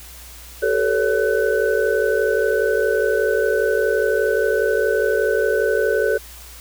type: tone cluster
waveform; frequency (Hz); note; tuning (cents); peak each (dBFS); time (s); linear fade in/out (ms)
sine; 386.5 / 438.5 / 483.5 / 563 / 1504; G4 / A4 / B4 / C#5 / F#6; -24 / -6 / -37 / +27 / +28; -23 / -19 / -26 / -22 / -24; 0.62-6.18; 10
effects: added 60 Hz sine -41 dBFS peak until 6.6 s + white hiss -41 dBFS RMS until 6.6 s

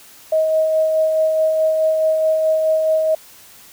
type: tone with tremolo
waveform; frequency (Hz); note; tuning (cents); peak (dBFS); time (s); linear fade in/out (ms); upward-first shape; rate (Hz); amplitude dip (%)
sine; 632; D#5; +27; -12; 0.32-3.15; 5; sine; 4.7; 30
effects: white hiss -44 dBFS RMS until 3.72 s

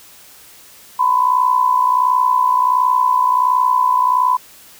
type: tone with amplitude modulation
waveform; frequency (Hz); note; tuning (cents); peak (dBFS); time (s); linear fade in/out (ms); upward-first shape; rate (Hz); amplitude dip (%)
sine; 1005; B5; +30; -8; 0.99-4.37; 10; sine; 61.4; 70
effects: white hiss -43 dBFS RMS until 4.79 s

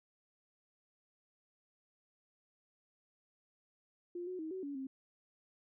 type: tone with pitch steps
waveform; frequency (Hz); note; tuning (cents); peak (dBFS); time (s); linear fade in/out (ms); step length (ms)
sine; 350.6 / 366.8 / 316.7 / 376 / 283.7 / 266.6; F4 / F#4 / D#4 / F#4 / C#4 / C4; +7 / -15 / +31 / +28 / +40 / +33; -39; 4.15-4.87; 5; 120
effects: none

